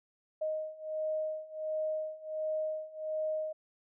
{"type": "beating tone pair", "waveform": "sine", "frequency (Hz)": [622.3, 623.7], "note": ["D#5", "D#5"], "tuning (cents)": [0, 4], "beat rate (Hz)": 1.4, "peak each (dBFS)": [-37, -35], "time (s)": [0.41, 3.53], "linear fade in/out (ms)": 10, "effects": []}